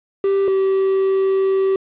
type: tone pair in turn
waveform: triangle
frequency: 392.7 / 385.5 Hz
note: G4 / G4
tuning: +3 / -29 cents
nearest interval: unison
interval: 32 cents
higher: first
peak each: -12 dBFS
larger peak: neither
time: 0.24-0.48 / 0.48-1.76 s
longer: second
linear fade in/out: 2 ms
effects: resampled to 8000 Hz + 7-bit